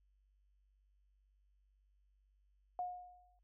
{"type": "tone with exponential decay", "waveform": "sine", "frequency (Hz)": 720, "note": "F#5", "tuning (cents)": -47, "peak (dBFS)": -35, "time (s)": [2.79, 3.39], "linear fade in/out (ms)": 1, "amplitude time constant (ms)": 130, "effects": ["added 49 Hz sine -70 dBFS peak until 3.43 s"]}